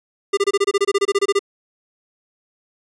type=tone bursts; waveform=square; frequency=400 Hz; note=G4; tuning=35 cents sharp; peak=-14 dBFS; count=16; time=0.33-1.393 s; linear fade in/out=10 ms; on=43 ms; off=25 ms; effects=resampled to 22050 Hz